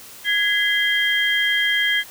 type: tone cluster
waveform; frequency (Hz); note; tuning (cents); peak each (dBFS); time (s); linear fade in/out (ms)
sine; 1664 / 2037 / 3200; G#6 / C7 / G7; +3 / -47 / +35; -21; 0.24-2.04; 50
effects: white hiss -41 dBFS RMS until 2.1 s